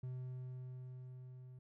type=tone with level ramp; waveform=triangle; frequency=127.4 Hz; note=C3; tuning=46 cents flat; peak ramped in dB=-39 to -50 dBFS; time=0.03-1.59 s; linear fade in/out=5 ms; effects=none